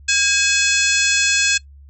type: harmonic tone with a mistuned harmonic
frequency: 851 Hz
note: G#5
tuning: 42 cents sharp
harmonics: 2 / 3 / 4 / 5 / 6 / 7 / 8 / 9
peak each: -21 / -19 / -24 / -24 / -25 / -25 / -23 / -23 dBFS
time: 0.08-1.58 s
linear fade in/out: 10 ms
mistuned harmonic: 2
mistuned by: -85 cents
effects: noise-tail reverb RT60 0.1 s tail -20 dB re dry + added 70 Hz sine -40 dBFS peak until 1.89 s